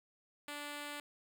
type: tone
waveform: 5% pulse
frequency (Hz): 291.9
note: D4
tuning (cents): -10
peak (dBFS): -31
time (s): 0.48-1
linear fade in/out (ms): 2
effects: none